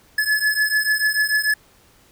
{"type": "beating tone pair", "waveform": "square", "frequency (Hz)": [1712, 1718.8], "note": ["A6", "A6"], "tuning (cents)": [-48, -41], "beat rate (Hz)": 6.8, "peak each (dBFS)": [-20, -22], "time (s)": [0.18, 1.54], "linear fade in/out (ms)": 5, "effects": ["pink hiss -54 dBFS RMS until 2.11 s"]}